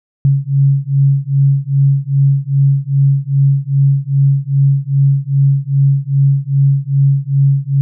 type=beating tone pair; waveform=sine; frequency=137.1 / 139.6 Hz; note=C#3 / C#3; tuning=-19 / +13 cents; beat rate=2.5 Hz; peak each=-12 dBFS; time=0.25-7.81 s; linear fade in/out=0 ms; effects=none